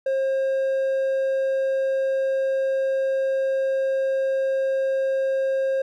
sine tone with hard clipping, 535 Hz, C5, 38 cents sharp, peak -21 dBFS, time 0.06-5.82 s, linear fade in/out 5 ms, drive 3 dB, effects none

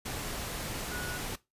sine tone in noise, 1462 Hz, F#6, 21 cents flat, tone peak -39 dBFS, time 0.91-1.18 s, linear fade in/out 10 ms, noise pink, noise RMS -37 dBFS, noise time 0.05-1.36 s, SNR -5 dB, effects noise-tail reverb RT60 0.2 s tail -18 dB re dry + resampled to 32000 Hz

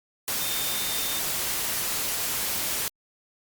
sine tone in noise, 3615 Hz, A7, 46 cents sharp, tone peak -34 dBFS, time 0.41-1.19 s, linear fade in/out 0 ms, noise white, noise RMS -28 dBFS, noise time 0.28-2.88 s, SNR -9 dB, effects Opus 48 kbps

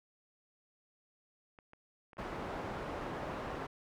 clicks, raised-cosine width 0.5 ms, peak -40 dBFS, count 9, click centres 1.588 / 1.734 / 2.132 / 2.17 / 2.305 / 2.507 / 2.541 / 2.609 / 3.062 s
white low-pass noise, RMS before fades -41 dBFS, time 2.18-3.67 s, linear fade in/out 10 ms, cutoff 920 Hz, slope 12 dB/octave
effects none

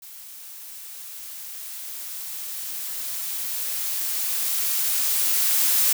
blue noise with level ramp, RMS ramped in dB -42 to -19 dBFS, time 0.02-5.93 s, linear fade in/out 5 ms, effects none

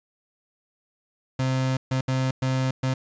35% pulse tone bursts at uneven times, 130.81 Hz, C3, in tune, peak -20 dBFS, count 5, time 1.39-1.77 / 1.91-2.01 / 2.08-2.31 / 2.42-2.71 / 2.83-2.94 s, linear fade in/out 5 ms, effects resampled to 16000 Hz + 10-bit

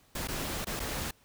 pink noise with dropouts, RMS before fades -35 dBFS, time 0.15-1.11 s, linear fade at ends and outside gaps 5 ms, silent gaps 0.274-0.284 / 0.647-0.668 / 0.796-0.8 s, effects pink hiss -64 dBFS RMS until 1.24 s

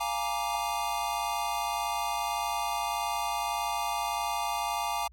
square chord, Bb dominant seventh, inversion second, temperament equal, 698.5 / 830.6 / 932.3 / 1174.7 Hz, F5 / Ab5 / Bb5 / D6, 0 / 0 / 0 / 0 cents, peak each -37 / -34 / -35 / -36 dBFS, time 0-5.08 s, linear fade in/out 10 ms, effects added 60 Hz sine -52 dBFS peak until 5.12 s + AAC 64 kbps

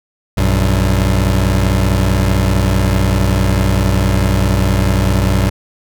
25% pulse tone pair together, 60.2 / 95.7 Hz, B1 / G2, -44 / -41 cents, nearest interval minor sixth, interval 803 cents, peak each -10 dBFS, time 0.37-5.5 s, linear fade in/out 10 ms, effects none

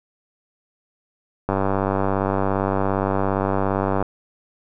click train, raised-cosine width 1 ms, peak -7 dBFS, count 248, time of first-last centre 1.49-4.026 s, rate 97.4 Hz, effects none

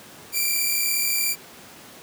5% pulse tone pair together, 2337 / 2374 Hz, D7 / D7, -9 / +18 cents, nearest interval unison, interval 27 cents, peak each -14 dBFS, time 0.32-1.36 s, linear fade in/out 50 ms, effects pink hiss -44 dBFS RMS until 2.02 s + high-pass 150 Hz 12 dB/octave

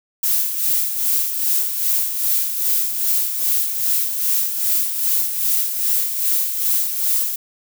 violet noise with tremolo, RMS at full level -17 dBFS, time 0.23-7.36 s, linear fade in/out 5 ms, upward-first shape sine, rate 2.5 Hz, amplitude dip 55%, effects none

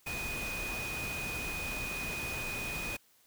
sine tone in noise, 2486 Hz, D#7, 2 cents flat, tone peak -37 dBFS, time 0.06-2.97 s, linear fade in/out 10 ms, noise pink, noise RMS -40 dBFS, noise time 0.06-2.97 s, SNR 0 dB, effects white hiss -66 dBFS RMS until 3.26 s

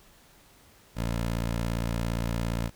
15% pulse tone, 57.4 Hz, A#1, 26 cents flat, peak -21 dBFS, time 0.95-2.71 s, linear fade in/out 50 ms, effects pink hiss -57 dBFS RMS until 2.75 s

